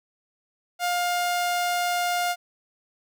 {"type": "tone", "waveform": "sawtooth", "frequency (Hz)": 707, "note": "F5", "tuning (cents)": 21, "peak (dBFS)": -19, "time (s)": [0.79, 2.36], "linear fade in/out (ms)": 50, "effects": []}